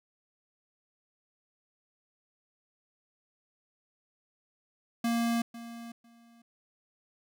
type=tone with echo; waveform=square; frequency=233.1 Hz; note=A#3; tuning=in tune; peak=-27 dBFS; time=5.04-5.42 s; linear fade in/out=5 ms; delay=500 ms; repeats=2; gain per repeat=-15 dB; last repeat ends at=6.42 s; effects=none